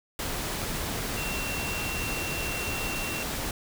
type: tone in noise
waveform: sine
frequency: 2726 Hz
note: F7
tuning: 43 cents flat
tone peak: -34 dBFS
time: 1.17-3.23 s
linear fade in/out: 2 ms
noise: pink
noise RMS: -32 dBFS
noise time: 0.19-3.51 s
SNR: -5 dB
effects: none